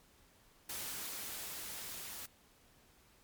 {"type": "noise with level ramp", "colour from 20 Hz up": "white", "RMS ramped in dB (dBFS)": [-42, -46], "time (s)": [0.69, 2.26], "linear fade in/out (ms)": 5, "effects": ["pink hiss -66 dBFS RMS until 3.23 s", "MP3 96 kbps"]}